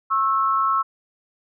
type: tone pair together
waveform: sine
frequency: 1089.1 / 1318.5 Hz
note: C#6 / E6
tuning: -31 / 0 cents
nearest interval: minor third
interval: 331 cents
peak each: -20 dBFS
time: 0.1-0.83 s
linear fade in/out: 20 ms
effects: none